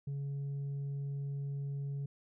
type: tone with tanh clipping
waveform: sine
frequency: 140.2 Hz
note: C#3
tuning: 20 cents sharp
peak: -36 dBFS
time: 0.07-2.06 s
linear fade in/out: 5 ms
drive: 2 dB
effects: none

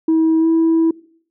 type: tone with pitch glide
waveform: sine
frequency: 321.8 to 326.9 Hz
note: E4 to E4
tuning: -42 to -14 cents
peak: -9 dBFS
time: 0.08-0.91 s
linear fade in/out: 5 ms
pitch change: +28 cents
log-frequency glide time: 0.39-0.47 s
effects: noise-tail reverb RT60 0.6 s tail -23 dB re dry + tanh soft clip ceiling -9 dBFS

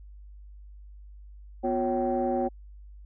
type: tone cluster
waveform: sine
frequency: 246 / 357.1 / 551 / 768 Hz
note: B3 / F4 / C#5 / G5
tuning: -7 / +39 / -11 / -36 cents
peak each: -29 dBFS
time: 1.63-2.49 s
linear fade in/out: 20 ms
effects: tanh soft clip ceiling -17 dBFS + added 50 Hz sine -44 dBFS peak until 3.05 s

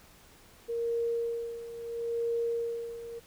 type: tone with tremolo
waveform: sine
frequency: 466.2 Hz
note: A#4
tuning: in tune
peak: -27 dBFS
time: 0.68-3.2 s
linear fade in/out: 20 ms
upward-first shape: sine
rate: 0.74 Hz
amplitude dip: 75%
effects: pink hiss -57 dBFS RMS until 3.26 s

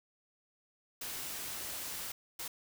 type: noise bursts at uneven times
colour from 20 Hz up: white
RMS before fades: -41 dBFS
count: 2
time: 1.01-2.12 / 2.39-2.48 s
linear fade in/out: 5 ms
effects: none

